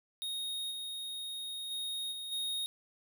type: tone with level steps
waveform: square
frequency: 3729 Hz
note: A#7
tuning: in tune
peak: -36 / -39 / -36 / -40 / -34 dBFS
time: 0.22-2.66 s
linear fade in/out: 0 ms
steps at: 0.7 / 1.7 / 2.11 / 2.31 s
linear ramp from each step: 20 ms
effects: none